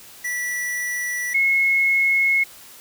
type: tone pair in turn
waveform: square / sine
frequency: 1957 / 2174 Hz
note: B6 / C#7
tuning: -16 / -34 cents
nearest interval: major second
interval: 182 cents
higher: second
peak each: -24 / -15 dBFS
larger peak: second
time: 0.24-1.34 / 1.34-2.44 s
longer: neither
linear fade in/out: 10 ms
effects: white hiss -44 dBFS RMS until 2.8 s